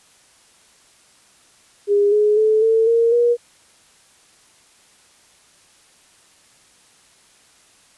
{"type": "tone with pitch steps", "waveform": "sine", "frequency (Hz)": [407.2, 420.3, 433.9, 447.9, 462.4, 477.3], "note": ["G#4", "G#4", "A4", "A4", "A#4", "A#4"], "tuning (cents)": [-34, 21, -24, 31, -14, 41], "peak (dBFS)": -12, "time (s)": [1.87, 3.37], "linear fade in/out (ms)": 50, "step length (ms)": 250, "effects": ["white hiss -53 dBFS RMS until 7.97 s", "resampled to 24000 Hz"]}